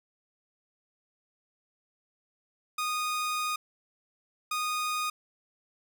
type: tone bursts at uneven times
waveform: sawtooth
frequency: 1236 Hz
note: D#6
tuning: 12 cents flat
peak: -25 dBFS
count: 2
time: 2.78-3.56 / 4.51-5.1 s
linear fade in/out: 5 ms
effects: none